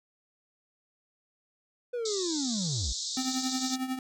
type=linear sweep; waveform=triangle; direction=down; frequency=499.1 to 45.61 Hz; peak=-28 dBFS; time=1.93-2.93 s; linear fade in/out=10 ms
type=band-pass noise; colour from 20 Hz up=pink; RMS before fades=-35 dBFS; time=2.05-3.76 s; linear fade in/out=5 ms; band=3600 to 7700 Hz; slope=96 dB/octave
type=tone with tremolo; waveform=square; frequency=259.3 Hz; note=C4; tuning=15 cents flat; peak=-28 dBFS; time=3.17-3.99 s; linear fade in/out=2 ms; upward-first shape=triangle; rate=11 Hz; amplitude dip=75%
effects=none